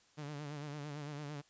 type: tone with vibrato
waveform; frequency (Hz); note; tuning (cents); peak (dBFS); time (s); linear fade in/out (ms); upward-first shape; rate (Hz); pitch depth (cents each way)
sawtooth; 146.83; D3; 0; -38; 0.17-1.42; 20; sine; 8.9; 65
effects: white hiss -68 dBFS RMS until 1.49 s + resampled to 16000 Hz